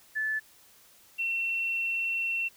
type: tone pair in turn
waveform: sine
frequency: 1741 / 2711 Hz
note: A6 / E7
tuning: -19 / +48 cents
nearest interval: minor sixth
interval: 767 cents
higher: second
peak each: -27 dBFS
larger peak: neither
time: 0.15-0.4 / 1.18-2.49 s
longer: second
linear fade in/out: 20 ms
effects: white hiss -58 dBFS RMS until 2.56 s